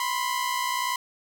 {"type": "tone pair together", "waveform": "sawtooth", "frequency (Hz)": [987.8, 1048.6], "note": ["B5", "C6"], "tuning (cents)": [0, 3], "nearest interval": "minor second", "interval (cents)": 103, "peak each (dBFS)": [-24, -25], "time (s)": [0, 0.96], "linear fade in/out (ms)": 2, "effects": []}